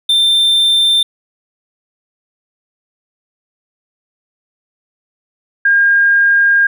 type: tone pair in turn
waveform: triangle / sine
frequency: 3576 / 1614.2 Hz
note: A7 / G#6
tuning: +27 / -50 cents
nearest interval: octave + major second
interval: 1377 cents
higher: first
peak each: -7 dBFS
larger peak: neither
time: 0.09-1.03 / 5.65-6.67 s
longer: second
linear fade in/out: 5 ms
effects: none